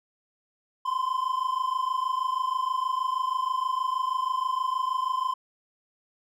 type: tone pair together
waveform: triangle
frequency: 1020.2 / 1046.5 Hz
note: C6 / C6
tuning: -44 / 0 cents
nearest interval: unison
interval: 44 cents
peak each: -26 dBFS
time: 0.85-5.34 s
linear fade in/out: 10 ms
effects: none